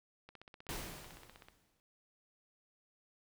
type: click train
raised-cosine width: 0.3 ms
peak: -37 dBFS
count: 20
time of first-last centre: 0.29-1.485 s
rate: 15.9 Hz
type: noise with exponential decay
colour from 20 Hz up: pink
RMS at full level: -40 dBFS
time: 0.69-1.8 s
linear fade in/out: 0 ms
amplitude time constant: 240 ms
effects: none